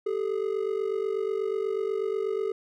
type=ring-modulated tone; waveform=triangle; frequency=415.3 Hz; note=G#4; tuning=in tune; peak=-21 dBFS; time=0.06-2.52 s; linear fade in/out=5 ms; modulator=24.1 Hz; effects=none